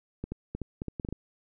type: clicks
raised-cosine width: 3 ms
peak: -21 dBFS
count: 10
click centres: 0.24 / 0.32 / 0.55 / 0.617 / 0.819 / 0.883 / 0.998 / 1.049 / 1.088 / 1.126 s
effects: none